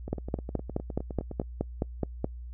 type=two click trains; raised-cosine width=2 ms; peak=-23 / -14 dBFS; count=14 / 11; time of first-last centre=0.08-1.416 / 0.13-2.244 s; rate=9.73 / 4.73 Hz; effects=noise-tail reverb RT60 0.1 s tail -26 dB re dry + added 60 Hz sine -38 dBFS peak until 2.53 s